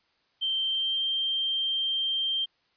sine tone with pitch glide, 3133 to 3160 Hz, G7 to G7, -2 to +13 cents, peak -25 dBFS, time 0.41-2.46 s, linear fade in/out 20 ms, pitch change +15 cents, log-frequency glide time 0.66-1.03 s, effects white hiss -69 dBFS RMS until 2.76 s + resampled to 11025 Hz

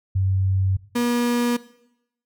sine / 35% pulse tone pair in turn, 95.4 / 240.4 Hz, G2 / B3, -47 / -46 cents, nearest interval octave + major third, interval 1601 cents, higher second, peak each -17 dBFS, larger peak neither, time 0.15-0.77 / 0.95-1.57 s, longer neither, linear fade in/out 10 ms, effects noise-tail reverb RT60 0.8 s tail -18 dB re dry + MP3 96 kbps

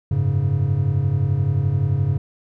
triangle chord, F# suspended second, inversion none, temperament just, 92.5 / 104.06 / 138.75 Hz, F#2 / G#2 / C#3, 0 / +4 / +2 cents, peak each -22 / -19 / -18 dBFS, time 0.11-2.18 s, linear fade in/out 5 ms, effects none

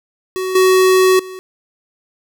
square tone with level steps, 373.9 Hz, F#4, 18 cents sharp, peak -19 / -9 / -29 dBFS, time 0.36-1.39 s, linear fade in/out 0 ms, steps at 0.55 / 1.19 s, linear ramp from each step 5 ms, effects none

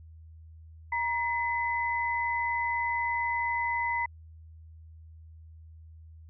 sine tone pair together, 944.2 / 2017 Hz, A#5 / B6, +22 / +36 cents, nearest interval octave + minor second, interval 1314 cents, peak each -29 / -30 dBFS, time 0.92-4.06 s, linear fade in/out 5 ms, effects added 80 Hz sine -47 dBFS peak until 6.29 s

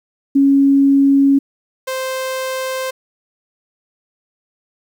sine / sawtooth tone pair in turn, 276.5 / 522 Hz, C#4 / C5, -4 / -4 cents, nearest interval major seventh, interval 1100 cents, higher second, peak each -8 / -16 dBFS, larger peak first, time 0.35-1.39 / 1.87-2.91 s, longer neither, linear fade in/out 10 ms, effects 8-bit

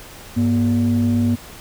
sine tone pair together, 100.4 / 238.8 Hz, G2 / A#3, +42 / +42 cents, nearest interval octave + minor third, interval 1500 cents, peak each -17 / -14 dBFS, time 0.36-1.36 s, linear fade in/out 20 ms, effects tanh soft clip ceiling -11 dBFS + pink hiss -39 dBFS RMS until 1.6 s

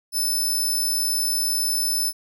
15% pulse tone, 5274 Hz, E8, in tune, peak -15 dBFS, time 0.12-2.13 s, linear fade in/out 50 ms, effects none

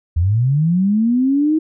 sine linear sweep, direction up, 77.78 to 320 Hz, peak -12 dBFS, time 0.16-1.59 s, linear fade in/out 10 ms, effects none

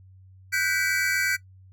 square chord, G major seventh, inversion third, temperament equal with one note detuned, 1480 / 1568 / 1975.5 / 2296 Hz, F#6 / G6 / B6 / D7, 0 / 0 / 0 / -40 cents, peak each -29 dBFS, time 0.52-1.37 s, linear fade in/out 20 ms, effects noise-tail reverb RT60 0.1 s tail -18 dB re dry + added 94 Hz sine -48 dBFS peak until 1.72 s

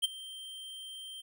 square tone with ADSR envelope, 3142 Hz, G7, 3 cents sharp, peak -24 dBFS, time 0.02-1.22 s, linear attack 25 ms, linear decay 18 ms, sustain -19 dB, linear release 19 ms, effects none

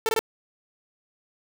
sawtooth tone bursts, 446.1 Hz, A4, 24 cents sharp, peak -17 dBFS, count 3, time 0.06-0.191 s, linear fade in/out 0 ms, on 29 ms, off 22 ms, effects none

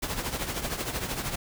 pink noise with tremolo, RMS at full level -29 dBFS, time 0.02-1.36 s, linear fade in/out 10 ms, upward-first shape triangle, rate 13 Hz, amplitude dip 70%, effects none

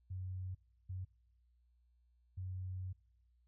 sine tone bursts at uneven times, 92.7 Hz, F#2, 4 cents sharp, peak -40 dBFS, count 3, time 0.1-0.55 / 0.89-1.05 / 2.37-2.93 s, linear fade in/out 10 ms, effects noise-tail reverb RT60 0.9 s tail -26 dB re dry + added 60 Hz sine -69 dBFS peak until 3.47 s

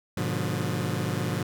sawtooth chord, G# diminished seventh, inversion none, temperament just, 103.83 / 124.59 / 149.51 / 179.41 Hz, G#2 / B2 / D3 / F3, 0 / +16 / +31 / +47 cents, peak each -28 dBFS, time 0.17-1.43 s, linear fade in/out 5 ms, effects none

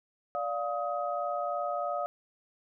sine tone cluster, 582 / 705 / 1261 Hz, D5 / F5 / D#6, -16 / +16 / +23 cents, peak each -34 / -33 / -35 dBFS, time 0.35-2.06 s, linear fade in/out 0 ms, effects none

